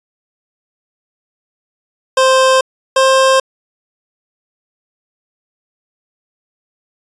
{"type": "tone pair in turn", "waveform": "25% pulse", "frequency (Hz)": [523.3, 529.1], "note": ["C5", "C5"], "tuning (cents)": [0, 19], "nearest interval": "unison", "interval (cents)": 19, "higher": "second", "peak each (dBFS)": -4, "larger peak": "neither", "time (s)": [[2.17, 2.61], [2.96, 3.4]], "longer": "neither", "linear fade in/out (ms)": 5, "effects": ["resampled to 22050 Hz"]}